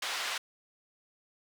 white band-pass noise, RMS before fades -35 dBFS, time 0.02-0.38 s, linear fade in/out 5 ms, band 710 to 4000 Hz, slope 12 dB/octave, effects none

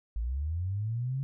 sine linear sweep, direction up, 51.91 to 138.59 Hz, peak -29 dBFS, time 0.16-1.23 s, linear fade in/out 0 ms, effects none

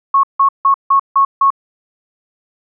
sine tone bursts, 1099 Hz, C#6, 15 cents flat, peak -7 dBFS, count 6, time 0.14-1.504 s, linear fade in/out 5 ms, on 94 ms, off 160 ms, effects none

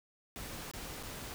pink noise with dropouts, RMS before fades -44 dBFS, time 0.36-1.34 s, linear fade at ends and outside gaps 0 ms, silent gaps 0.713-0.736 / 1.028-1.034 s, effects none

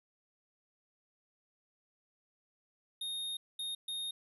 square tone bursts at uneven times, 3700 Hz, A#7, 14 cents flat, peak -37 dBFS, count 3, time 3.01-3.37 / 3.59-3.75 / 3.88-4.11 s, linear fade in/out 5 ms, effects resampled to 32000 Hz + 13-bit

